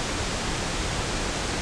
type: low-pass noise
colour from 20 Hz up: pink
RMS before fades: -28 dBFS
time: 0-1.61 s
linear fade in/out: 0 ms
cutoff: 8600 Hz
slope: 48 dB/octave
effects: none